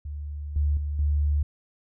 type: tone with level steps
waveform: sine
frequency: 73.42 Hz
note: D2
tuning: in tune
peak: -31 / -20 / -26 / -20 dBFS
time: 0.05-1.43 s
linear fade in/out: 5 ms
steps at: 0.56 / 0.77 / 0.99 s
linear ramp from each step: 2 ms
effects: none